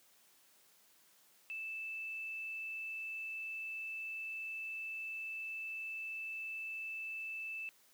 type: tone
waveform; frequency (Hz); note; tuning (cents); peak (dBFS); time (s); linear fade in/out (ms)
sine; 2637; E7; 0; -40; 1.5-7.69; 0
effects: white hiss -67 dBFS RMS until 7.93 s + high-pass 150 Hz 12 dB/octave